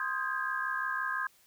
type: chord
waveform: sine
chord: Ab major seventh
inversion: first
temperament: equal with one note detuned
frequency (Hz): 1046.5 / 1244.5 / 1595.4 / 1661.2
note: C6 / Eb6 / G6 / Ab6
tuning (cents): 0 / 0 / +30 / 0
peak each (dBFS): -36 / -38 / -34 / -37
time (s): 0-1.27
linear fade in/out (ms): 2
effects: white hiss -64 dBFS RMS until 1.46 s